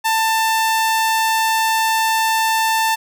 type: tone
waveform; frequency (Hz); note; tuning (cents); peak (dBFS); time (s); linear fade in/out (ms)
sawtooth; 890; A5; +20; -11; 0.04-2.96; 20
effects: none